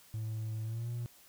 triangle tone with pitch glide, 110 to 119.26 Hz, A2 to A#2, 0 to +40 cents, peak -32 dBFS, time 0.14-1.06 s, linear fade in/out 0 ms, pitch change +140 cents, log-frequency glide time 0.64-0.9 s, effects tanh soft clip ceiling -29 dBFS + white hiss -60 dBFS RMS until 1.28 s

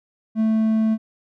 triangle tone, 220.2 Hz, A3, 2 cents sharp, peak -14 dBFS, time 0.35-0.98 s, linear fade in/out 50 ms, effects none

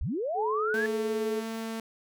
sine linear sweep, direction up, 36.37 to 1744 Hz, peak -28 dBFS, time 0.01-0.86 s, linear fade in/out 0 ms
sine tone with vibrato, 430.9 Hz, A4, 36 cents flat, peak -28 dBFS, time 0.34-1.43 s, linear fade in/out 50 ms, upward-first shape square, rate 12 Hz, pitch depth 8 cents each way
sawtooth tone, 224.7 Hz, A3, 37 cents sharp, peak -29 dBFS, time 0.74-1.8 s, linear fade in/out 2 ms
effects none

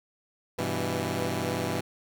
10% pulse chord, E minor, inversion first, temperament equal with one note detuned, 98 / 124.4 / 164.81 Hz, G2 / B2 / E3, 0 / +13 / 0 cents, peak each -24 dBFS, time 0.58-1.81 s, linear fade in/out 10 ms, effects none

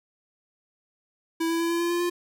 square tone with pitch steps, 328.9 / 332.3 / 335.8 / 339.3 / 342.9 / 346.5 / 350.1 Hz, E4 / E4 / E4 / F4 / F4 / F4 / F4, -4 / +14 / +32 / -50 / -32 / -14 / +4 cents, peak -24 dBFS, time 1.4-2.1 s, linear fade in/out 10 ms, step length 100 ms, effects none

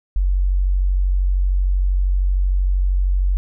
sine tone, 46.47 Hz, F#1, 8 cents sharp, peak -14 dBFS, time 0.16-3.37 s, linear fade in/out 0 ms, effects none

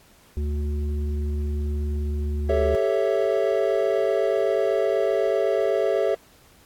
harmonic tone, 73.42 Hz, D2, in tune, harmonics 1 / 3 / 5, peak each -23 / -36 / -37 dBFS, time 0.37-2.75 s, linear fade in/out 0 ms
triangle chord, A dominant seventh, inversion third, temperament equal, 392 / 440 / 554.4 / 659.3 Hz, G4 / A4 / C#5 / E5, 0 / 0 / 0 / 0 cents, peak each -23 dBFS, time 2.49-6.15 s, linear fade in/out 5 ms
effects pink hiss -55 dBFS RMS until 6.65 s + AAC 64 kbps

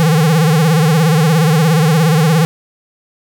square tone with vibrato, 158.8 Hz, D#3, 36 cents sharp, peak -9 dBFS, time 0-2.45 s, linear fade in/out 0 ms, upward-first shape sine, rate 17 Hz, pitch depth 130 cents each way, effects none

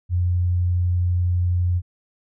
sine tone, 88.8 Hz, F2, 29 cents sharp, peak -17 dBFS, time 0.09-1.82 s, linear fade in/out 50 ms, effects none

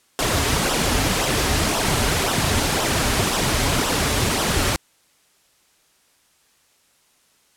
pink noise with flanger, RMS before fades -20 dBFS, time 0.19-4.76 s, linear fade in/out 0 ms, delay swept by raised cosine 0.44 to 6.14 ms, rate 1.9 Hz, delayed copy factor -0.6, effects white hiss -60 dBFS RMS until 7.56 s + low-pass 11000 Hz 12 dB/octave

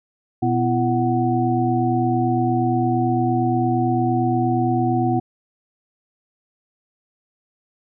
sine tone cluster, 121.7 / 249.3 / 338 / 743 Hz, B2 / B3 / E4 / F#5, -25 / +16 / +43 / +7 cents, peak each -22 dBFS, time 0.42-5.2 s, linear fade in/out 10 ms, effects none

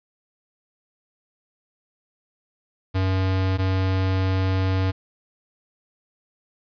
square tone pair in turn, 94.5 / 94.5 Hz, F#2 / F#2, +37 / +37 cents, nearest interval unison, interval 0 cents, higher neither, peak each -20 dBFS, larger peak neither, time 2.94-3.58 / 3.58-4.92 s, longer second, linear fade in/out 20 ms, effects resampled to 11025 Hz + 9-bit

